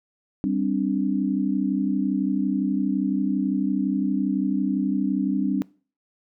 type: chord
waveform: sine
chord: G suspended fourth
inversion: none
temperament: equal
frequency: 196 / 261.6 / 293.7 Hz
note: G3 / C4 / D4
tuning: 0 / 0 / 0 cents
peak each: -25 dBFS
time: 0.44-5.62 s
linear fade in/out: 0 ms
effects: noise-tail reverb RT60 0.4 s tail -23 dB re dry